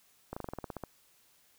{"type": "slowing click train", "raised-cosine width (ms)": 1, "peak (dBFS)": -24, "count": 11, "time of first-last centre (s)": [0.33, 0.837], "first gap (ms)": 35, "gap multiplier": 1.08, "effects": ["white hiss -66 dBFS RMS until 1.58 s"]}